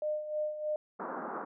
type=tone with tremolo; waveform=sine; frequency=607 Hz; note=D#5; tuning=43 cents flat; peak=-29 dBFS; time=0.02-0.76 s; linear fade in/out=2 ms; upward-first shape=sine; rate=3.2 Hz; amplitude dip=65%
type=band-pass noise; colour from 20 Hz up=white; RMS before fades=-39 dBFS; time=0.99-1.45 s; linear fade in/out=10 ms; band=190 to 1400 Hz; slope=48 dB/octave
effects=none